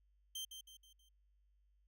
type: tone with echo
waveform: sawtooth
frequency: 3136 Hz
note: G7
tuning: in tune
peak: -39 dBFS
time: 0.35-0.45 s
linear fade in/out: 5 ms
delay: 160 ms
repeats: 4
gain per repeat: -7 dB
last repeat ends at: 1.09 s
effects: added 50 Hz sine -70 dBFS peak until 1.87 s